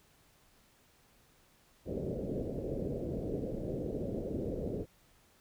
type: low-pass noise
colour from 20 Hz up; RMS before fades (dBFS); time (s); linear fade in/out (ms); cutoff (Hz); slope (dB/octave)
white; -37; 1.85-4.86; 50; 550; 48
effects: pink hiss -66 dBFS RMS until 5.4 s